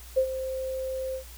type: tone with ADSR envelope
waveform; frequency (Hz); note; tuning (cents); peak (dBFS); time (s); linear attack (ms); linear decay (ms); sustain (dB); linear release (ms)
sine; 523.3; C5; 0; -17; 0.16-1.24; 19; 79; -12; 96
effects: added 60 Hz sine -44 dBFS peak until 1.37 s + white hiss -49 dBFS RMS until 1.37 s